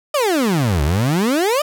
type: exponential two-way sweep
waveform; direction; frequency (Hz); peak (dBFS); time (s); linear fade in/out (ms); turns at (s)
30% pulse; down then up; 622.3 to 68.9 to 622.3; -12; 0.14-1.62; 5; 0.83
effects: none